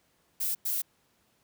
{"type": "noise bursts at uneven times", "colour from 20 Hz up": "violet", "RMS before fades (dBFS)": -30, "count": 2, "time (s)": [[0.4, 0.55], [0.65, 0.82]], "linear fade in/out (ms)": 10, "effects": ["pink hiss -69 dBFS RMS until 1.43 s", "high-pass 80 Hz 12 dB/octave"]}